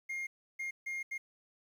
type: tone bursts at uneven times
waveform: triangle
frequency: 2128 Hz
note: C7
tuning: 29 cents sharp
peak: -34 dBFS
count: 4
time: 0.09-0.27 / 0.59-0.71 / 0.86-1.03 / 1.11-1.18 s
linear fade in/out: 10 ms
effects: 11-bit